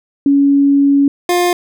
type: tone pair in turn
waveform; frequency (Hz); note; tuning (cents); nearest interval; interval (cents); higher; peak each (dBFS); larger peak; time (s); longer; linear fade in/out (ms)
sine / 25% pulse; 280.5 / 353.4; C#4 / F4; +21 / +21; major third; 400; second; -7; neither; 0.26-1.08 / 1.29-1.53; first; 2
effects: none